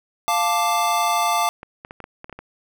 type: chord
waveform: square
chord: D minor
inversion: first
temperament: equal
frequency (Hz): 698.5 / 880 / 1174.7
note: F5 / A5 / D6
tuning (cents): 0 / 0 / 0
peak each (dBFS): -23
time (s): 0.28-1.49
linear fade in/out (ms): 0
type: clicks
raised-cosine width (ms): 0.5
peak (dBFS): -21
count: 9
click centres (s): 1.631 / 1.849 / 1.909 / 2.003 / 2.041 / 2.244 / 2.296 / 2.327 / 2.39
effects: none